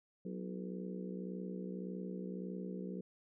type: harmonic tone with a mistuned harmonic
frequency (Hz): 61.74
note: B1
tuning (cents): 0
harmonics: 3 / 4 / 5 / 6 / 7 / 8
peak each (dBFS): -42 / -50 / -51 / -51 / -49 / -52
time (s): 0.25-3.01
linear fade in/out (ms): 5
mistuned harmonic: 5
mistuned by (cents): +71
effects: none